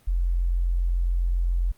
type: tone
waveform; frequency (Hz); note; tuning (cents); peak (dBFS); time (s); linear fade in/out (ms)
sine; 43.65; F1; 0; -20; 0.07-1.72; 10
effects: pink hiss -60 dBFS RMS until 1.77 s + Opus 32 kbps